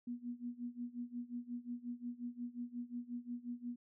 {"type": "tone with tremolo", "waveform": "sine", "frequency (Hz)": 241.8, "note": "B3", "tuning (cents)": -36, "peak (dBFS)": -38, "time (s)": [0.07, 3.76], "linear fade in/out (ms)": 5, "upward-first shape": "sine", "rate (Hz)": 5.6, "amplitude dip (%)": 90, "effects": []}